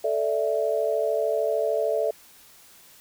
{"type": "chord", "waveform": "sine", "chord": "A suspended fourth", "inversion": "none", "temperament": "just", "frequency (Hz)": [440, 586.7, 660], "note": ["A4", "D5", "E5"], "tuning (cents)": [0, -2, 2], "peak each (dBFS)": -26, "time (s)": [0.04, 2.11], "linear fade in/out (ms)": 5, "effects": ["white hiss -52 dBFS RMS until 3 s"]}